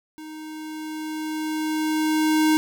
square tone with level ramp, 311.1 Hz, D#4, in tune, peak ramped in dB -37 to -16 dBFS, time 0.18-2.57 s, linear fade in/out 0 ms, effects none

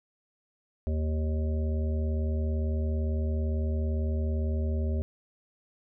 harmonic tone, 77.78 Hz, D#2, in tune, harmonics 1 / 3 / 5 / 7 / 8, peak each -26 / -36 / -40 / -43 / -44 dBFS, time 0.87-5.02 s, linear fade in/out 0 ms, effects none

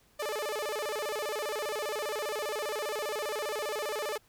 sawtooth tone with vibrato, 505 Hz, B4, 39 cents sharp, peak -28 dBFS, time 0.19-4.18 s, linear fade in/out 10 ms, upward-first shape square, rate 15 Hz, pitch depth 280 cents each way, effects pink hiss -65 dBFS RMS until 4.28 s

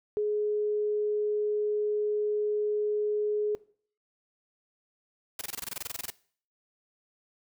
sine tone, 420 Hz, G#4, 19 cents sharp, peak -25 dBFS, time 0.17-3.55 s, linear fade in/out 0 ms
white noise bursts, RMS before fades -35 dBFS, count 16, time 5.39-6.102 s, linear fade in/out 2 ms, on 22 ms, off 24 ms
effects noise-tail reverb RT60 0.5 s tail -21 dB re dry

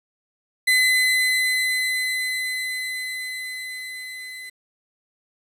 35% pulse tone with level ramp, 2024 Hz, B6, 42 cents sharp, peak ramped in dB -13 to -33 dBFS, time 0.67-4.5 s, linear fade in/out 10 ms, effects resampled to 32000 Hz + 9-bit

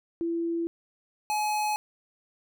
sine / square tone pair in turn, 335.8 / 846.2 Hz, E4 / G#5, +32 / +32 cents, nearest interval octave + major third, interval 1600 cents, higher second, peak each -26 dBFS, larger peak neither, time 0.21-0.67 / 1.3-1.76 s, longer neither, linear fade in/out 0 ms, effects none

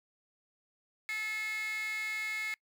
15% pulse tone with high-pass filter, 432.8 Hz, A4, 29 cents flat, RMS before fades -36 dBFS, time 1.09-2.54 s, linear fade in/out 0 ms, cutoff 2200 Hz, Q 8.7, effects noise-tail reverb RT60 0.1 s tail -25 dB re dry

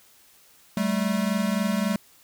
square tone pair together, 193.24 / 216.9 Hz, G3 / A3, -25 / -25 cents, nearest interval major second, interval 200 cents, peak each -26 dBFS, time 0.77-1.96 s, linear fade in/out 2 ms, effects white hiss -56 dBFS RMS until 2.23 s

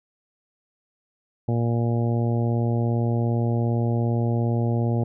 harmonic tone, 117.4 Hz, A#2, 13 cents sharp, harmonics 1 / 2 / 3 / 4 / 5 / 6 / 7, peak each -21 / -27 / -31 / -33 / -35 / -37 / -38 dBFS, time 1.48-5.04 s, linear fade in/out 5 ms, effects none

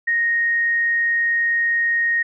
sine tone, 1864.7 Hz, A#6, in tune, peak -16 dBFS, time 0.07-2.23 s, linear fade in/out 10 ms, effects none

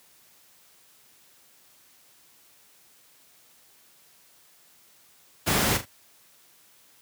pink noise with echo, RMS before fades -23 dBFS, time 5.46-5.78 s, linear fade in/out 20 ms, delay 39 ms, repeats 2, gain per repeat -10 dB, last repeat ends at 5.858 s, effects white hiss -58 dBFS RMS until 7.01 s + high-pass 80 Hz 12 dB/octave

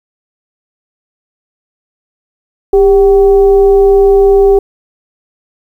sine tone with frequency modulation, 397.4 Hz, G4, 24 cents sharp, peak -3 dBFS, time 2.73-4.59 s, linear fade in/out 5 ms, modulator 366 Hz, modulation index 0.41, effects 7-bit

